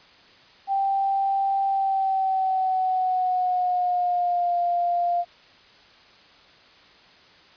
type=tone with pitch glide; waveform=sine; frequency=784 to 698.5 Hz; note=G5 to F5; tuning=0 to 0 cents; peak=-20 dBFS; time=0.67-5.25 s; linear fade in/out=50 ms; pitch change=-200 cents; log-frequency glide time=1.66-4.58 s; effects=white hiss -52 dBFS RMS until 7.56 s + resampled to 11025 Hz